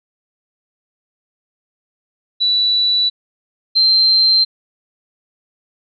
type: tone pair in turn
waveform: sine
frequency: 3951 / 4135 Hz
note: B7 / C8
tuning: 0 / -21 cents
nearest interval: minor second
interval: 79 cents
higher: second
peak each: -12 / -9 dBFS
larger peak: second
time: 2.4-3.1 / 3.75-4.45 s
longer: neither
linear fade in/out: 20 ms
effects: none